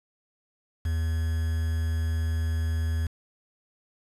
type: tone with quantisation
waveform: triangle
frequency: 80.9 Hz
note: E2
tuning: 32 cents flat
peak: -22 dBFS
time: 0.85-3.07 s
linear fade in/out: 5 ms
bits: 7
effects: resampled to 32000 Hz